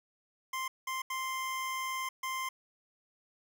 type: tone bursts at uneven times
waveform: 25% pulse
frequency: 1046.5 Hz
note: C6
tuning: in tune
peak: -30 dBFS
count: 4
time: 0.53-0.68 / 0.87-1.02 / 1.1-2.09 / 2.23-2.49 s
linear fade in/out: 5 ms
effects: none